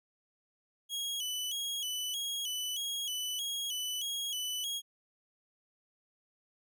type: tone with vibrato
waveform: sawtooth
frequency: 3136 Hz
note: G7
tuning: in tune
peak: -31 dBFS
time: 0.89-4.82 s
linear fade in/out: 50 ms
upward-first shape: square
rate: 1.6 Hz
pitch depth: 84 cents each way
effects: none